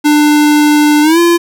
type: tone with pitch glide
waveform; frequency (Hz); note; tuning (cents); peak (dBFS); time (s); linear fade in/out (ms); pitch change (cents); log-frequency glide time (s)
square; 297.9 to 342.2; D4 to F4; +25 to -35; -6; 0.04-1.38; 20; +240; 1.02-1.19
effects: none